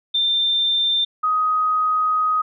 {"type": "tone pair in turn", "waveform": "sine", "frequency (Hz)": [3584, 1254.4], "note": ["A7", "D#6"], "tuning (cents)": [31, 14], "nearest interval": "octave + tritone", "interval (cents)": 1817, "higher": "first", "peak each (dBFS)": -16, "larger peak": "neither", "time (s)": [[0.14, 1.05], [1.23, 2.42]], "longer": "second", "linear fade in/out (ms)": 10, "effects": []}